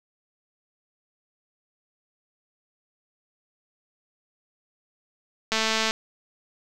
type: click train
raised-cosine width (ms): 0.2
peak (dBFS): -7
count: 87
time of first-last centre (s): 5.52-5.909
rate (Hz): 221
effects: none